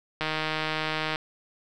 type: click train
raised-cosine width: 0.3 ms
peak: -12 dBFS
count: 149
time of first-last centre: 0.21-1.159 s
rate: 156 Hz
effects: none